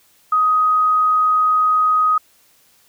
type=tone; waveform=sine; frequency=1254 Hz; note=D#6; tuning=13 cents sharp; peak=-12 dBFS; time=0.32-2.18 s; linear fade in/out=5 ms; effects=white hiss -55 dBFS RMS until 2.88 s